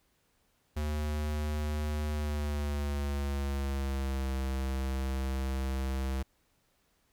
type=tone with pitch glide; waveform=square; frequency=75.3 to 66.31 Hz; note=D2 to C2; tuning=+44 to +24 cents; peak=-31 dBFS; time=0.76-6.23 s; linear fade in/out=10 ms; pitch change=-220 cents; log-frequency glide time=2.08-4.31 s; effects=pink hiss -72 dBFS RMS until 7.12 s